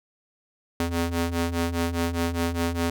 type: ring-modulated tone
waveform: sawtooth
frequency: 169.1 Hz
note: E3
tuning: 44 cents sharp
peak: -17 dBFS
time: 0.8-2.9 s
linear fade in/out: 2 ms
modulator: 87 Hz
effects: none